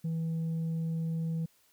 sine tone, 163.2 Hz, E3, 17 cents flat, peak -27 dBFS, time 0.04-1.46 s, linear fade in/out 10 ms, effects tanh soft clip ceiling -29 dBFS + white hiss -67 dBFS RMS until 1.72 s

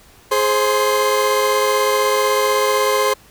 40% pulse tone cluster, 419.3 / 529 / 1042 Hz, G#4 / C5 / C6, +17 / +19 / -7 cents, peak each -18 dBFS, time 0.31-3.14 s, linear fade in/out 10 ms, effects pink hiss -48 dBFS RMS until 3.3 s

